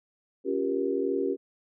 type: chord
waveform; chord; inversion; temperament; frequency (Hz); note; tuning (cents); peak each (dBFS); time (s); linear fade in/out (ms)
sine; G half-diminished seventh; second; equal with one note detuned; 277.2 / 349.2 / 392 / 473.5; Db4 / F4 / G4 / Bb4; 0 / 0 / 0 / +27; -31 / -33 / -28 / -32; 0.44-1.37; 50
effects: none